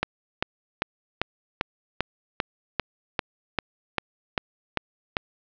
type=click train; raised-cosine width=0.3 ms; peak=-6 dBFS; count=14; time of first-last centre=0.03-5.168 s; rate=2.53 Hz; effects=low-pass 4000 Hz 12 dB/octave